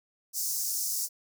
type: high-pass noise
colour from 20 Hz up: pink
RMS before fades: -31 dBFS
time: 0.33-1.09 s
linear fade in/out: 50 ms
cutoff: 5200 Hz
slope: 48 dB/octave
effects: none